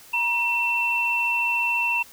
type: tone pair together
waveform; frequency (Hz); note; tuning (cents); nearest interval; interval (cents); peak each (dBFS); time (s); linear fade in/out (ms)
sine; 952 / 2693; A#5 / E7; +36 / +36; octave + tritone; 1800; -27 / -21; 0.13-2.03; 10
effects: white hiss -48 dBFS RMS until 2.12 s